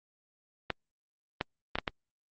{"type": "clicks", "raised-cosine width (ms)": 0.3, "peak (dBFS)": -12, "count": 5, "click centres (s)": [0.703, 1.411, 1.755, 1.786, 1.878], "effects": ["low-pass 4000 Hz 12 dB/octave", "Opus 32 kbps"]}